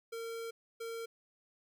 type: tone bursts at uneven times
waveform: square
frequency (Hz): 458.1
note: A#4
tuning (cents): -30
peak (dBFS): -40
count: 2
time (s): 0.12-0.51 / 0.8-1.06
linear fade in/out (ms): 10
effects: none